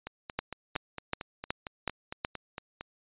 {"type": "two click trains", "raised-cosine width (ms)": 0.3, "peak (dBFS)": [-13, -21], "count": [6, 13], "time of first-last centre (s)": [[0.39, 2.249], [0.07, 2.81]], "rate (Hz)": [2.69, 4.38], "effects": ["resampled to 8000 Hz"]}